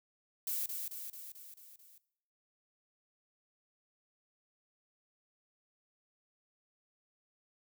violet noise with echo, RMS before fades -36 dBFS, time 0.47-0.66 s, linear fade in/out 2 ms, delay 220 ms, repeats 6, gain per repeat -4 dB, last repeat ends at 1.98 s, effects noise-tail reverb RT60 0.7 s tail -19 dB re dry

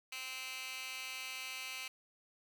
15% pulse tone with high-pass filter, 259.9 Hz, C4, 11 cents flat, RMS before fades -44 dBFS, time 0.12-1.88 s, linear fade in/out 5 ms, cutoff 2300 Hz, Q 1.7, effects none

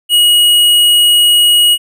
square tone, 2900 Hz, F#7, 35 cents flat, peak -6 dBFS, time 0.09-1.78 s, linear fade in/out 50 ms, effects none

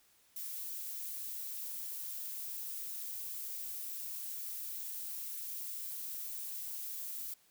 violet noise, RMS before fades -42 dBFS, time 0.36-7.34 s, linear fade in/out 5 ms, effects white hiss -68 dBFS RMS until 7.5 s

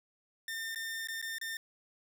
sawtooth tone with dropouts, 1807 Hz, A6, 46 cents sharp, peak -33 dBFS, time 0.48-1.57 s, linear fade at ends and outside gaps 2 ms, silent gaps 0.748-0.758 / 1.073-1.085 / 1.216-1.225 / 1.384-1.413 s, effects none

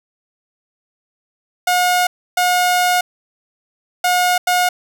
sawtooth tone bursts at uneven times, 720 Hz, F#5, 47 cents flat, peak -9 dBFS, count 4, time 1.67-2.07 / 2.37-3.01 / 4.04-4.38 / 4.47-4.69 s, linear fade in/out 5 ms, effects none

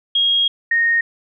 sine tone pair in turn, 3270 / 1854.4 Hz, G#7 / A#6, -28 / -10 cents, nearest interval minor seventh, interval 982 cents, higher first, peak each -13 dBFS, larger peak neither, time 0.15-0.48 / 0.71-1.01 s, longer first, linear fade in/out 5 ms, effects none

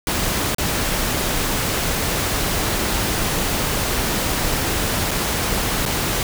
pink noise with dropouts, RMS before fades -21 dBFS, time 0.07-6.23 s, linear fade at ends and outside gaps 1 ms, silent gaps 0.547-0.583 / 5.109-5.113 / 5.854-5.86 s, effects none

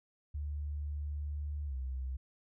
sine tone with pitch glide, 73.42 to 65.03 Hz, D2 to C2, 0 to -10 cents, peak -35 dBFS, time 0.34-2.17 s, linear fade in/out 10 ms, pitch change -210 cents, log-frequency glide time 1.66-1.75 s, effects none

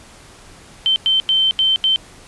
sine tone bursts at uneven times, 3100 Hz, G7, 20 cents flat, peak -12 dBFS, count 5, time 0.86-0.96 / 1.06-1.2 / 1.29-1.51 / 1.59-1.76 / 1.84-1.96 s, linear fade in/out 0 ms, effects pink hiss -43 dBFS RMS until 2.27 s + resampled to 24000 Hz

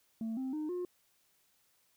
sine tone with pitch steps, 224.2 / 262 / 306.3 / 358 Hz, A3 / C4 / D#4 / F4, +33 / +2 / -27 / +43 cents, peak -32 dBFS, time 0.21-0.85 s, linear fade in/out 2 ms, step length 160 ms, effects tanh soft clip ceiling -33 dBFS + white hiss -72 dBFS RMS until 1.96 s

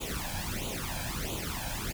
pink noise with flanger, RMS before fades -35 dBFS, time 0-1.93 s, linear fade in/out 20 ms, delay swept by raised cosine 0.28 to 1.27 ms, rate 1.5 Hz, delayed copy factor +0.8, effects none

